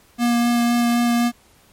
square tone with vibrato, 237.9 Hz, A#3, 35 cents sharp, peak -16 dBFS, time 0.18-1.32 s, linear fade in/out 50 ms, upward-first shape sine, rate 3.9 Hz, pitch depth 9 cents each way, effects pink hiss -54 dBFS RMS until 1.72 s + MP3 64 kbps

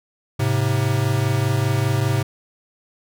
square tone pair together, 106.96 / 132 Hz, A2 / C3, -49 / +16 cents, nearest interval major third, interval 365 cents, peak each -21 dBFS, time 0.39-2.23 s, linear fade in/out 10 ms, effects none

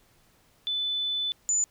sine tone pair in turn, 3500 / 7000 Hz, A7 / A8, -10 / -10 cents, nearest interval octave, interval 1200 cents, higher second, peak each -26 / -22 dBFS, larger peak second, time 0.67-1.32 / 1.49-1.64 s, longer first, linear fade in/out 0 ms, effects pink hiss -63 dBFS RMS until 1.7 s

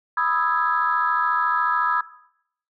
sine chord, E major seventh, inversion second, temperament equal, 987.8 / 1244.5 / 1318.5 / 1661.2 Hz, B5 / D#6 / E6 / G#6, 0 / 0 / 0 / 0 cents, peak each -24 dBFS, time 0.17-2.01 s, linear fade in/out 5 ms, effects noise-tail reverb RT60 0.7 s tail -17 dB re dry + tanh soft clip ceiling -8 dBFS

